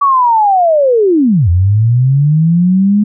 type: linear two-way sweep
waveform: sine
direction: down then up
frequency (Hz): 1144 to 83.6 to 211.2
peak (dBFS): -6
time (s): 0.01-3.04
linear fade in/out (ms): 10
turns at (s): 1.49
effects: none